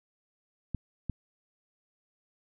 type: clicks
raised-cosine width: 5 ms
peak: -20 dBFS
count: 2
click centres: 0.747 / 1.097 s
effects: none